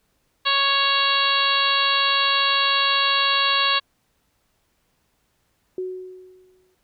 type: harmonic tone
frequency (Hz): 554.4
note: C#5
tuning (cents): 0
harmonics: 1 / 2 / 3 / 4 / 5 / 6 / 7 / 8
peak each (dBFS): -34 / -22 / -26 / -31 / -24 / -25 / -24 / -27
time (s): 0.45-3.8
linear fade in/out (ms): 20
type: tone with exponential decay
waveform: sine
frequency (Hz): 370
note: F#4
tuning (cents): 0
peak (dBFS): -23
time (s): 5.78-6.75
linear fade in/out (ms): 2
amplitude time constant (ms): 210
effects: pink hiss -68 dBFS RMS until 6.83 s